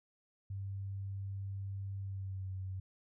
sine tone with pitch glide, 98 to 94.55 Hz, G2 to F#2, 0 to +38 cents, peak -38 dBFS, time 0.5-2.8 s, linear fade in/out 5 ms, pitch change -62 cents, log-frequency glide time 2-2.5 s, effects none

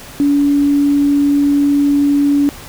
sine tone, 285.5 Hz, D4, 49 cents flat, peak -9 dBFS, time 0.2-2.49 s, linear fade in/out 0 ms, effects pink hiss -34 dBFS RMS until 2.68 s

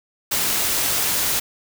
white noise, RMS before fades -21 dBFS, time 0.31-1.4 s, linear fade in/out 10 ms, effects none

